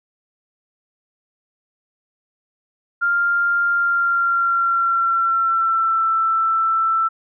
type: tone with pitch glide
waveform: sine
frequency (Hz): 1396.9 to 1330.7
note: F6 to E6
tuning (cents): 0 to +16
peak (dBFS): -15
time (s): 3.01-7.09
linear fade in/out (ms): 20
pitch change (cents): -84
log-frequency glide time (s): 3.71-6.11
effects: none